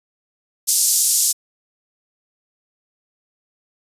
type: band-pass noise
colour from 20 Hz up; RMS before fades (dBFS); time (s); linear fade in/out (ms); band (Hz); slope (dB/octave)
pink; -17; 0.67-1.33; 20; 5800 to 12000; 24
effects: resampled to 32000 Hz